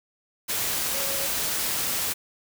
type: tone in noise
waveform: sine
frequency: 549 Hz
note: C#5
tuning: 17 cents flat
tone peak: -35 dBFS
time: 0.93-1.28 s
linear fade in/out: 20 ms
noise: white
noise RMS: -27 dBFS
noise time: 0.48-2.14 s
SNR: -11 dB
effects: none